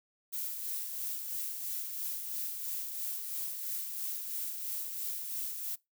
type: noise with tremolo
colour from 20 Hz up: violet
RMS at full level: -36 dBFS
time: 0.32-5.76 s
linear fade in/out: 20 ms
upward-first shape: sine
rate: 3 Hz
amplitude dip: 40%
effects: noise-tail reverb RT60 0.2 s tail -23 dB re dry